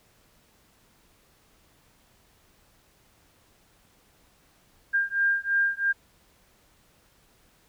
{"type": "beating tone pair", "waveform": "sine", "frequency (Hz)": [1600, 1603], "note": ["G6", "G6"], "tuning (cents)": [35, 38], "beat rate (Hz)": 3, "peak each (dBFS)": -25, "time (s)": [4.93, 5.93], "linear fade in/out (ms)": 20, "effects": ["pink hiss -62 dBFS RMS until 7.68 s"]}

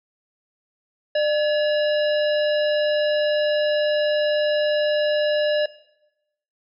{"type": "harmonic tone with a mistuned harmonic", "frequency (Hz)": 567, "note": "C#5", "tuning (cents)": 39, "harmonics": [1, 3, 5, 7, 9], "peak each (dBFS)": [-18, -28, -32, -35, -37], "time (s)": [1.15, 5.66], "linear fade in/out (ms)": 5, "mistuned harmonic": 1, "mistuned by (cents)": 96, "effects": ["noise-tail reverb RT60 0.9 s tail -18 dB re dry"]}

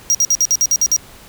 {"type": "tone bursts", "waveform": "square", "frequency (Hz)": 5720, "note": "F8", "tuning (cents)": 41, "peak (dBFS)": -11, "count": 9, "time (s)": [0.1, 0.963], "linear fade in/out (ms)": 0, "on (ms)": 47, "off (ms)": 55, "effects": ["pink hiss -41 dBFS RMS until 1.28 s"]}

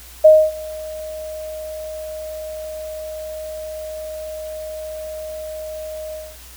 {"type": "tone with ADSR envelope", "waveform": "sine", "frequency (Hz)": 622.3, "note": "D#5", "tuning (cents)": 0, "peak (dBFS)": -3, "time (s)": [0.24, 6.37], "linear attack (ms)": 12, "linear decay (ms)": 260, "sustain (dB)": -24, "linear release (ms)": 230, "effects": ["added 60 Hz sine -42 dBFS peak until 6.56 s", "white hiss -42 dBFS RMS until 6.56 s"]}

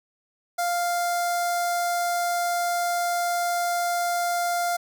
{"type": "tone with notch filter", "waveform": "sawtooth", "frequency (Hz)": 698.5, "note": "F5", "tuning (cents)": 0, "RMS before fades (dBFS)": -25, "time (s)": [0.58, 4.77], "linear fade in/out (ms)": 10, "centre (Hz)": 2800, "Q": 1, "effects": []}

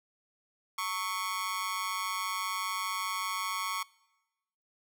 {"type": "tone with amplitude modulation", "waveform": "sawtooth", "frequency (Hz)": 1108.7, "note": "C#6", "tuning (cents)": 0, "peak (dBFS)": -24, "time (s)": [0.78, 3.83], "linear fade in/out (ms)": 5, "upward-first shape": "sine", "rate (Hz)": 195, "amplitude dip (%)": 85, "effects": ["noise-tail reverb RT60 1.0 s tail -23 dB re dry"]}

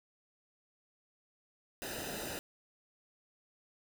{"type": "noise with comb filter", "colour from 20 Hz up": "pink", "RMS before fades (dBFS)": -41, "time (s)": [1.82, 2.39], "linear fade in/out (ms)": 0, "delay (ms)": 0.9, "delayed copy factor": -0.75, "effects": []}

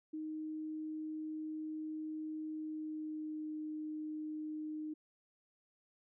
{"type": "tone with pitch glide", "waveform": "sine", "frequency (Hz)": [311.1, 307.7], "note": ["D#4", "D#4"], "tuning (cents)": [0, -19], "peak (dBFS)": -39, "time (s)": [0.13, 4.94], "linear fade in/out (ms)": 10, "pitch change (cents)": -19, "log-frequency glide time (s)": [2.49, 3.55], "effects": []}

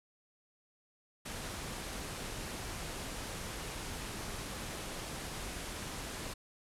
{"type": "low-pass noise", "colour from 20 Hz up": "pink", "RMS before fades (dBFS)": -42, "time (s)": [1.25, 6.34], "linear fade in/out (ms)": 10, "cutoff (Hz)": 12000, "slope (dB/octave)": 48, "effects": []}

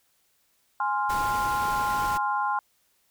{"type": "chord", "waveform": "sine", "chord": "F minor", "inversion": "first", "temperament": "equal", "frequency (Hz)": [830.6, 1046.5, 1396.9], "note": ["Ab5", "C6", "F6"], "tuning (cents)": [0, 0, 0], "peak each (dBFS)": [-27, -27, -31], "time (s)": [0.8, 2.59], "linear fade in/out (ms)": 2}
{"type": "noise", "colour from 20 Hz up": "pink", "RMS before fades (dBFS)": -36, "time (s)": [1.09, 2.18], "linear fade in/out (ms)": 10}
{"effects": ["white hiss -68 dBFS RMS until 3.1 s"]}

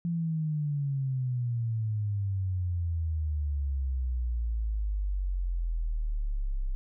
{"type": "exponential sweep", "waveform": "sine", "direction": "down", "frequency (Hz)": [172.1, 32], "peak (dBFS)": -27, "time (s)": [0.05, 6.75], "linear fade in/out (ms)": 0, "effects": []}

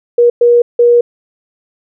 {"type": "tone bursts at uneven times", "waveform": "sine", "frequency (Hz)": 478, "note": "A#4", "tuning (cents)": 43, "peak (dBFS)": -4, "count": 3, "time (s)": [[0.18, 0.3], [0.41, 0.62], [0.79, 1.01]], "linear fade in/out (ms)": 5, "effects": []}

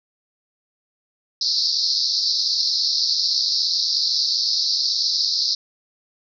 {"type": "band-pass noise", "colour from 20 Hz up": "pink", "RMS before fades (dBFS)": -21, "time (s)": [1.41, 5.55], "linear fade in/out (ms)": 5, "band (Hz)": [4100, 5400], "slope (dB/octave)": 96, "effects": []}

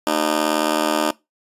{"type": "tone with amplitude modulation", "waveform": "15% pulse", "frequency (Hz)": 304.4, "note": "D#4", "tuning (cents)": -38, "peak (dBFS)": -7, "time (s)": [0.07, 1.11], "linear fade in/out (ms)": 0, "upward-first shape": "sine", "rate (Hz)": 78.7, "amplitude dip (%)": 100, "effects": ["noise-tail reverb RT60 0.2 s tail -20 dB re dry", "resampled to 32000 Hz"]}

